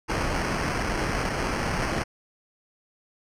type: noise with sample-and-hold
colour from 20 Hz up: pink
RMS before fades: -27 dBFS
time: 0.08-2.04 s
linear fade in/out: 20 ms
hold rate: 3675 Hz
effects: low-pass 8000 Hz 12 dB/octave